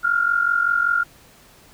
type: tone pair together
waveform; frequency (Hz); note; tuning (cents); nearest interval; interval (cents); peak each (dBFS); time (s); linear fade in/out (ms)
sine; 1374 / 1419.2; F6 / F6; -29 / +27; minor second; 56; -21 / -18; 0.03-1.04; 20
effects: pink hiss -50 dBFS RMS until 1.73 s